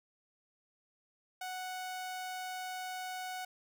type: tone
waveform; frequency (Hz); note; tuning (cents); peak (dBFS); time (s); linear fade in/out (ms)
sawtooth; 740; F#5; 0; -35; 1.41-3.45; 5
effects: none